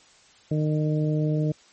harmonic tone, 152.9 Hz, D#3, 30 cents flat, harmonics 1 / 2 / 3 / 4, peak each -22 / -28 / -32 / -34 dBFS, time 0.51-1.52 s, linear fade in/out 5 ms, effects white hiss -55 dBFS RMS until 1.72 s + MP3 32 kbps

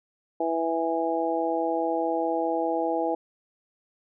harmonic tone, 164.81 Hz, E3, in tune, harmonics 2 / 3 / 4 / 5, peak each -29 / -29 / -29 / -29 dBFS, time 0.4-3.15 s, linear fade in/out 5 ms, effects none

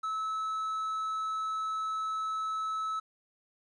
triangle tone, 1300 Hz, E6, 24 cents flat, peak -29 dBFS, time 0.03-3 s, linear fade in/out 10 ms, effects resampled to 22050 Hz + 11-bit

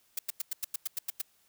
blue noise bursts, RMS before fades -32 dBFS, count 10, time 0.17-1.216 s, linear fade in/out 5 ms, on 20 ms, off 94 ms, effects white hiss -68 dBFS RMS until 1.48 s

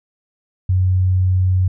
sine tone, 92.5 Hz, F#2, in tune, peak -12 dBFS, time 0.69-1.68 s, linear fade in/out 5 ms, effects none

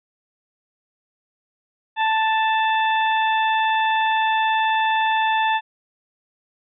harmonic tone, 881 Hz, A5, 2 cents sharp, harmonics 1 / 2 / 3 / 4, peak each -18 / -24 / -28 / -30 dBFS, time 1.96-5.61 s, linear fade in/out 50 ms, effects none

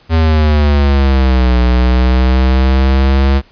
square exponential two-way sweep, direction down then up, 82.1 to 61.1 to 68.5 Hz, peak -8 dBFS, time 0.09-3.42 s, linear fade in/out 50 ms, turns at 1.58 s, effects pink hiss -47 dBFS RMS until 3.51 s + resampled to 11025 Hz

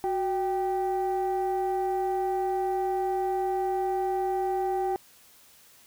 sine tone pair together, 369.7 / 784 Hz, F#4 / G5, -1 / 0 cents, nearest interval octave + minor second, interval 1301 cents, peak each -26 dBFS, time 0.04-4.96 s, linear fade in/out 0 ms, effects tanh soft clip ceiling -21 dBFS + white hiss -56 dBFS RMS until 5.86 s

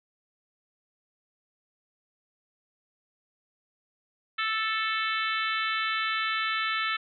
harmonic tone, 440 Hz, A4, in tune, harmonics 3 / 4 / 5 / 6 / 7 / 8 / 9, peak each -30 / -32 / -34 / -36 / -37 / -38 / -39 dBFS, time 4.38-6.97 s, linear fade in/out 10 ms, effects none

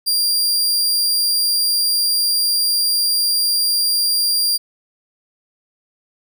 sawtooth tone, 4772 Hz, D8, 27 cents sharp, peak -12 dBFS, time 0.06-4.58 s, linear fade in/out 20 ms, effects none

